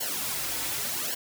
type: noise with flanger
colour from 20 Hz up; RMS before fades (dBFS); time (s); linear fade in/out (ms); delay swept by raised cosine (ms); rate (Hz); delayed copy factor
white; -31; 0-1.15; 10; 0.8 to 5; 0.87; -1
effects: none